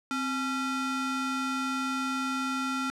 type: ring-modulated tone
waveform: square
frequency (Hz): 554.4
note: C#5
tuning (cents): 0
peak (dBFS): -26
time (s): 0.11-2.9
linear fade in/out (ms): 0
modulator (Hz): 816
effects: low-pass 8000 Hz 12 dB/octave